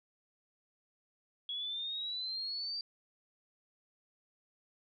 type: exponential sweep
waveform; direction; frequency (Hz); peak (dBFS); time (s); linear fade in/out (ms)
sine; up; 3335 to 4699; -36; 1.49-2.81; 2
effects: none